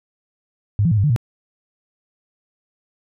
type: tone with pitch steps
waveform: sine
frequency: 102.9 / 168.2 / 108.6 / 99.1 / 149.2 / 117.2 Hz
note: G#2 / E3 / A2 / G2 / D3 / A#2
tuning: -16 / +35 / -22 / +19 / +28 / +10 cents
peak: -13 dBFS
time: 0.79-1.162 s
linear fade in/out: 0 ms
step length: 62 ms
effects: none